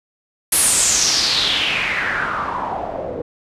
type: noise with low-pass filter sweep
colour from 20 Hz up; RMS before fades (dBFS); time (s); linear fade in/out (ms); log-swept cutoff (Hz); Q
white; -19; 0.52-3.22; 5; 11000 to 470; 4.4
effects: resampled to 32000 Hz